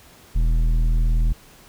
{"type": "tone with tanh clipping", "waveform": "sine", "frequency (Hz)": 40.26, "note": "E1", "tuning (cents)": -40, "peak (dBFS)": -17, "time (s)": [0.35, 1.33], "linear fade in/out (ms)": 10, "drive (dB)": 10, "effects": ["pink hiss -49 dBFS RMS until 1.68 s"]}